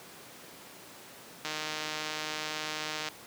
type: click train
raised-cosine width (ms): 0.2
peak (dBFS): -17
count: 253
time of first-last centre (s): 1.45-3.086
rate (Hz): 154
effects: pink hiss -49 dBFS RMS until 3.26 s + high-pass 200 Hz 12 dB/octave